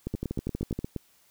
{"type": "two click trains", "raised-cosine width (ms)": 3, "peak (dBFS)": [-18, -18], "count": [8, 10], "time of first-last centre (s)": [[0.14, 0.963], [0.07, 0.79]], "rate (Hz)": [8.51, 12.5], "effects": ["white hiss -63 dBFS RMS until 1.3 s"]}